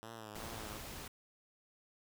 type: tone with vibrato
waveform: 5% pulse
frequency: 109.9 Hz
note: A2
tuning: 2 cents flat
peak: -36 dBFS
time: 0.03-0.77 s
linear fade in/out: 0 ms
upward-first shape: triangle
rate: 2.6 Hz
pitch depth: 93 cents each way
type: noise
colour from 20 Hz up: pink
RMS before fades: -47 dBFS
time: 0.35-1.08 s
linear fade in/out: 5 ms
effects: none